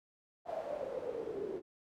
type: noise with band-pass filter sweep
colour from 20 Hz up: pink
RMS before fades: -40 dBFS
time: 0.45-1.62 s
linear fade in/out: 50 ms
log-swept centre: 680 to 370 Hz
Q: 9.7
effects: none